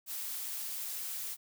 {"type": "noise", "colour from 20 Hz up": "blue", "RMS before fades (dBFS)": -39, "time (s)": [0.06, 1.37], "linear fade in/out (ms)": 50, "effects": []}